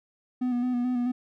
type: tone with vibrato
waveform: triangle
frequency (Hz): 246.9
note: B3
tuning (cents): 0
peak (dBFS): -22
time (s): 0.41-1.12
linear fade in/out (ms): 10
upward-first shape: square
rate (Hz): 4.6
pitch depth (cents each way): 28
effects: none